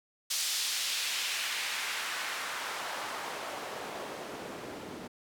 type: noise with band-pass filter sweep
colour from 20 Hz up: white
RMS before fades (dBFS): -36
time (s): 0.3-5.08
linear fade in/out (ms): 10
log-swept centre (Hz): 5000 to 260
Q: 0.99
effects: none